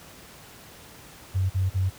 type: tone bursts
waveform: sine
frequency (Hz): 94.2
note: F#2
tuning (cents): +32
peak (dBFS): -20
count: 3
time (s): 1.34-1.9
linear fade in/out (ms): 20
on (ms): 160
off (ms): 40
effects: pink hiss -47 dBFS RMS until 1.98 s + high-pass 60 Hz 12 dB/octave

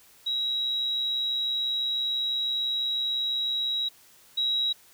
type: tone pair in turn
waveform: sine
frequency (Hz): 3858 / 3858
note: B7 / B7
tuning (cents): -41 / -41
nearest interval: unison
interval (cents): 0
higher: neither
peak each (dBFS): -25 / -23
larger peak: second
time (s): 0.26-3.89 / 4.37-4.73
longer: first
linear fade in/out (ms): 10
effects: white hiss -56 dBFS RMS until 4.93 s

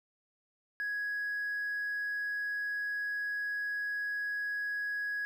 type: tone with hard clipping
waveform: triangle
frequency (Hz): 1666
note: G#6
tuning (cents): +5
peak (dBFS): -32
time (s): 0.8-5.25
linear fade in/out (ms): 0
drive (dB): 2
effects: none

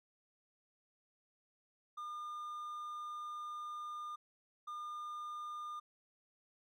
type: tone bursts at uneven times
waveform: triangle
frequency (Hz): 1209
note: D6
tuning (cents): +50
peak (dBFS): -40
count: 2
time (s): 1.97-4.16 / 4.67-5.8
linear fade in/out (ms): 10
effects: none

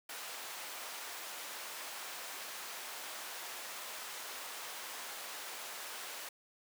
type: high-pass noise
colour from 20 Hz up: pink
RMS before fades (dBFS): -45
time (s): 0.09-6.29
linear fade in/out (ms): 5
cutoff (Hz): 750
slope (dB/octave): 12
effects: none

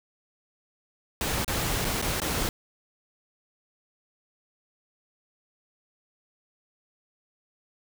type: noise with dropouts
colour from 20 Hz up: pink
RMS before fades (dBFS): -28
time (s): 1.21-2.49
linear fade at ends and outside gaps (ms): 1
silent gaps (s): 1.446-1.479 / 1.846-1.85 / 2.016-2.024 / 2.201-2.218
effects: none

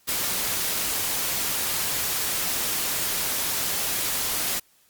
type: noise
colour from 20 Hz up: white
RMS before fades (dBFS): -26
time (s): 0.07-4.6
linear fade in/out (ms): 20
effects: white hiss -61 dBFS RMS until 4.89 s + Opus 48 kbps

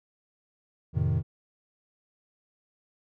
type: chord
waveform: triangle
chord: F dominant seventh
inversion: none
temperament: equal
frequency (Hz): 87.31 / 110 / 130.81 / 155.56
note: F2 / A2 / C3 / Eb3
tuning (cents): 0 / 0 / 0 / 0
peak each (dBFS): -27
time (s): 0.93-1.23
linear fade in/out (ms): 50
effects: none

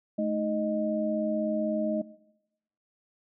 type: tone cluster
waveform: sine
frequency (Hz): 215.7 / 311.8 / 620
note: A3 / D#4 / D#5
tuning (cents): -34 / +4 / -6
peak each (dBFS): -28 / -34 / -29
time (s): 0.18-2.02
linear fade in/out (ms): 10
effects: noise-tail reverb RT60 0.9 s tail -20 dB re dry

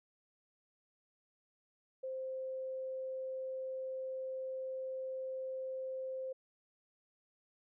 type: tone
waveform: sine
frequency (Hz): 523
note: C5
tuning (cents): -1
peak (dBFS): -38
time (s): 2.03-6.33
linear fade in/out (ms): 10
effects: none

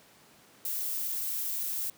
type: noise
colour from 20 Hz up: violet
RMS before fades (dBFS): -33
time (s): 0.65-1.9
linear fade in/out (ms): 2
effects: pink hiss -58 dBFS RMS until 1.97 s + high-pass 150 Hz 12 dB/octave

